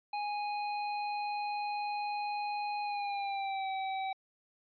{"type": "tone with pitch glide", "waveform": "square", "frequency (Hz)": [828, 768.1], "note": ["G#5", "G5"], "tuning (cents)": [-5, -35], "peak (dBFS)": -34, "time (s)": [0.13, 4.13], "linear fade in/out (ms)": 5, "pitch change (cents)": -130, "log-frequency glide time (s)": [2.83, 3.68], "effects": ["resampled to 11025 Hz"]}